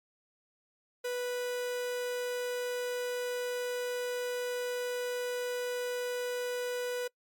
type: tone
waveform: 45% pulse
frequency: 492.8 Hz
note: B4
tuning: 4 cents flat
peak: -32 dBFS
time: 1.04-7.08 s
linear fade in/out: 10 ms
effects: noise-tail reverb RT60 0.1 s tail -24 dB re dry + MP3 96 kbps

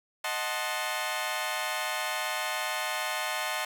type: chord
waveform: 15% pulse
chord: D# diminished seventh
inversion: none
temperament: equal with one note detuned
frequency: 622.3 / 740 / 880 / 1052.6 Hz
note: D#5 / F#5 / A5 / C6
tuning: 0 / 0 / 0 / +10 cents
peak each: -29 dBFS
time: 0.24-3.65 s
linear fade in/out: 5 ms
effects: none

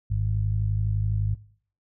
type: harmonic tone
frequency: 51.91 Hz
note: G#1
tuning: in tune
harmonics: 1 / 2 / 3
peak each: -27 / -24 / -37 dBFS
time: 0.1-1.35 s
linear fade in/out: 10 ms
effects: noise-tail reverb RT60 0.5 s tail -19 dB re dry

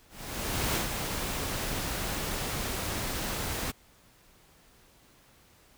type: noise with ADSR envelope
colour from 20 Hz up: pink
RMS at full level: -28 dBFS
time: 0.09-3.72 s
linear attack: 660 ms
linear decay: 110 ms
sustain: -5 dB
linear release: 21 ms
effects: pink hiss -60 dBFS RMS until 5.77 s

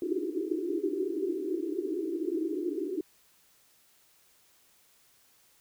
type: band-pass noise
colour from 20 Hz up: pink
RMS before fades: -32 dBFS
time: 0.02-3.01 s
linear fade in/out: 2 ms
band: 300 to 400 Hz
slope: 96 dB/octave
effects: white hiss -64 dBFS RMS until 5.6 s

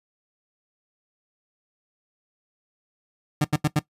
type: tone bursts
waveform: 30% pulse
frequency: 150 Hz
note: D3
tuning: 37 cents sharp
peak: -15 dBFS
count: 4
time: 3.41-3.793 s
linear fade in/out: 5 ms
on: 35 ms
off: 81 ms
effects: noise-tail reverb RT60 0.1 s tail -18 dB re dry + resampled to 32000 Hz

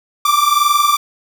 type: tone pair together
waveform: 45% pulse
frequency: 1163.3 / 1185 Hz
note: D6 / D6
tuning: -17 / +15 cents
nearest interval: unison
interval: 32 cents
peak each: -14 dBFS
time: 0.25-0.97 s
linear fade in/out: 5 ms
effects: none

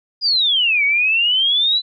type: exponential two-way sweep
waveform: sine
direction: down then up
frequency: 4978 to 2217 to 4032 Hz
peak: -13 dBFS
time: 0.21-1.82 s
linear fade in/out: 50 ms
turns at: 0.84 s
effects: none

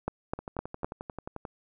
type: two click trains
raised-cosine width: 1 ms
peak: -23 / -15 dBFS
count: 13 / 4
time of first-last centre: 0.39-1.452 / 0.08-0.845 s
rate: 11.3 / 3.92 Hz
effects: none

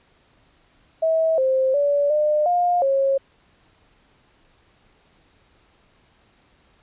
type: tone with pitch steps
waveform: sine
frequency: 646 / 525 / 574 / 603 / 708 / 544 Hz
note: E5 / C5 / D5 / D5 / F5 / C#5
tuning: -35 / +6 / -40 / +46 / +23 / -33 cents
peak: -16 dBFS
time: 1.02-3.18 s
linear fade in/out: 10 ms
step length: 360 ms
effects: pink hiss -59 dBFS RMS until 6.82 s + resampled to 8000 Hz

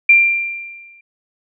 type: tone with exponential decay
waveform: sine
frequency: 2375 Hz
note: D7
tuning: 19 cents sharp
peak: -4 dBFS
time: 0.09-1.01 s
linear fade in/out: 5 ms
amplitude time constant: 200 ms
effects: none

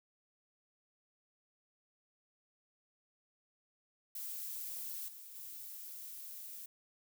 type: noise with level steps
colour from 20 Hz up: violet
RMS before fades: -43 / -52 / -48 dBFS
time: 4.15-6.66 s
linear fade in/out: 5 ms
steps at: 5.08 / 5.35 s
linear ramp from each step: 5 ms
effects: none

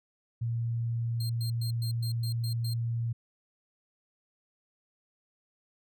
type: tone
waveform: sine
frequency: 116.54 Hz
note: A#2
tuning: in tune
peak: -28 dBFS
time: 0.41-3.13 s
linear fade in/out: 10 ms
type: tone bursts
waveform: sawtooth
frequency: 4196 Hz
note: C8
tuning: 4 cents sharp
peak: -36 dBFS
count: 8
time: 1.2-2.738 s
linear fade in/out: 5 ms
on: 96 ms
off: 110 ms
effects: none

